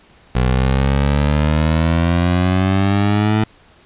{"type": "exponential sweep", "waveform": "20% pulse", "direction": "up", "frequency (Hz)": [61.8, 109.5], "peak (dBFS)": -8, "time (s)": [0.35, 3.44], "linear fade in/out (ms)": 5, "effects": ["pink hiss -49 dBFS RMS until 3.85 s", "resampled to 8000 Hz"]}